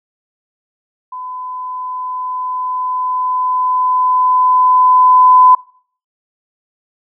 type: tone with level ramp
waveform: sine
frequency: 1009 Hz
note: B5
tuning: 37 cents sharp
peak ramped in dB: -24 to -3 dBFS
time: 1.12-5.55 s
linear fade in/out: 5 ms
effects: noise-tail reverb RT60 0.5 s tail -22 dB re dry